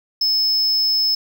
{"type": "tone", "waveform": "triangle", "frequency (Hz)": 5220, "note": "E8", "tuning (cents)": -18, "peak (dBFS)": -14, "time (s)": [0.21, 1.15], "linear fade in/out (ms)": 5, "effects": []}